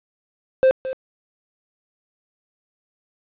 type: tone with echo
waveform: triangle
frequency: 523.3 Hz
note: C5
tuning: in tune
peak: -9 dBFS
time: 0.63-0.71 s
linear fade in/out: 0 ms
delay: 220 ms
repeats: 1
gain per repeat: -13 dB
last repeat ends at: 0.93 s
effects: resampled to 8000 Hz + 8-bit